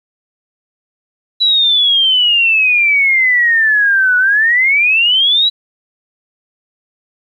sine exponential two-way sweep, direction down then up, 3961 to 1466 to 3961 Hz, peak -8 dBFS, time 1.4-5.5 s, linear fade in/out 20 ms, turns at 4.17 s, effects 8-bit

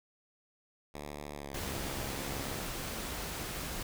5% pulse tone with pitch glide, 73.5 to 68.18 Hz, D2 to C#2, +2 to -28 cents, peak -30 dBFS, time 0.94-2.62 s, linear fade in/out 5 ms, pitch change -130 cents, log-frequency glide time 1.33-1.58 s
pink noise, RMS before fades -39 dBFS, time 1.54-3.83 s, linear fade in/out 5 ms
effects none

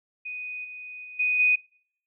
sine tone with level steps, 2489 Hz, D#7, in tune, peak -32 / -37 / -39 / -21 / -17 dBFS, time 0.25-1.56 s, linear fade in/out 10 ms, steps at 0.64 / 1.04 / 1.19 / 1.39 s, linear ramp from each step 10 ms, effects noise-tail reverb RT60 0.6 s tail -25 dB re dry

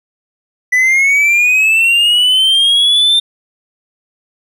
triangle linear sweep, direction up, 1975.5 to 3600 Hz, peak -6 dBFS, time 0.72-3.2 s, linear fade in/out 10 ms, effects none

